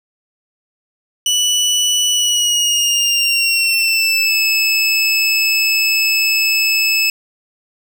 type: tone with pitch glide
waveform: 25% pulse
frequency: 2960 to 2607 Hz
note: F#7 to E7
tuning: 0 to -20 cents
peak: -9 dBFS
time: 1.26-7.1 s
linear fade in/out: 2 ms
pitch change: -220 cents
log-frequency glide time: 2.11-4.4 s
effects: none